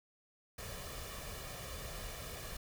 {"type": "noise with comb filter", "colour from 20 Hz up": "pink", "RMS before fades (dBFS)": -45, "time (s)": [0.58, 2.57], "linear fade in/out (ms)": 5, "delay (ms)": 1.7, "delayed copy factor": 0.6, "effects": []}